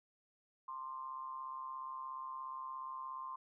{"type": "tone with amplitude modulation", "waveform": "sine", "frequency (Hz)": 1049, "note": "C6", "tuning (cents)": 4, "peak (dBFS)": -39, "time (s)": [0.68, 3.36], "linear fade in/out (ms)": 5, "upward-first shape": "sine", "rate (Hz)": 137, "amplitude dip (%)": 65, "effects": []}